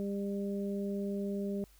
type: harmonic tone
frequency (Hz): 200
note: G3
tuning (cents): +35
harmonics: 1 / 2 / 3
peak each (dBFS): -34 / -38 / -44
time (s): 0-1.64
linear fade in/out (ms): 0
effects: added 50 Hz sine -60 dBFS peak until 1.79 s + white hiss -65 dBFS RMS until 1.79 s